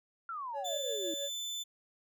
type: exponential sweep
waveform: sine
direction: down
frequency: 1396.9 to 311.1 Hz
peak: -37 dBFS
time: 0.29-1.14 s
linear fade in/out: 2 ms
type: tone with tremolo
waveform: triangle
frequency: 562 Hz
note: C#5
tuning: 24 cents sharp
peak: -34 dBFS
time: 0.53-1.3 s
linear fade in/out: 50 ms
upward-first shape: sine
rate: 5.9 Hz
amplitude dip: 60%
type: tone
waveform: 30% pulse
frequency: 3520 Hz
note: A7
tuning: in tune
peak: -34 dBFS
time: 0.64-1.64 s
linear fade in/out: 20 ms
effects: none